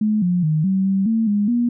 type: tone with pitch steps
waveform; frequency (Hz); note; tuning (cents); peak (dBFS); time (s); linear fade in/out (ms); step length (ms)
sine; 213.6 / 177.9 / 155 / 191.1 / 193.6 / 224.7 / 205.4 / 239.5; G#3 / F3 / D#3 / G3 / G3 / A3 / G#3 / A#3; +49 / +32 / -6 / -44 / -21 / +37 / -19 / +47; -15; 0.01-1.69; 5; 210
effects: none